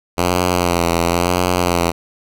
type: tone with vibrato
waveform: 5% pulse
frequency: 87.31 Hz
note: F2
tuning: in tune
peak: -3 dBFS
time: 0.17-1.92 s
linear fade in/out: 20 ms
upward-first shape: sine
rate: 0.97 Hz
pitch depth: 52 cents each way
effects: none